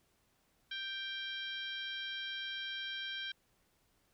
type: harmonic tone with a mistuned harmonic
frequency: 784 Hz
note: G5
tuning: in tune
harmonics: 2 / 3 / 4 / 5 / 6 / 7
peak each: -43 / -49 / -42 / -47 / -58 / -57 dBFS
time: 0.71-3.32 s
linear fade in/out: 5 ms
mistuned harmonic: 4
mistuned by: +26 cents
effects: pink hiss -74 dBFS RMS until 4.13 s